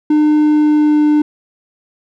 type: tone with pitch glide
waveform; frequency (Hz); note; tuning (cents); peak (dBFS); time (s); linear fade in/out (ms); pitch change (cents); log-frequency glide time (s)
triangle; 302.3 to 299.7; D#4 to D4; -50 to +35; -6; 0.1-1.22; 5; -15; 0.38-1.1
effects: none